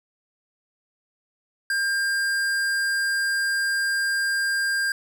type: tone with hard clipping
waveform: sine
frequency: 1600 Hz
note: G6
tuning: 35 cents sharp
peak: -23 dBFS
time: 1.7-4.92 s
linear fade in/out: 2 ms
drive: 16 dB
effects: none